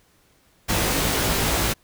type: noise with comb filter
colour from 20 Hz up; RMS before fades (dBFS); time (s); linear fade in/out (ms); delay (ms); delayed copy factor
pink; -22; 0.68-1.74; 20; 18; +1
effects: pink hiss -60 dBFS RMS until 1.83 s